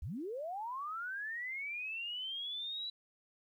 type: linear sweep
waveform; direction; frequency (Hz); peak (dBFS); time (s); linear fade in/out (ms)
sine; up; 52.1 to 3960; -38; 0.02-2.9; 5
effects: 12-bit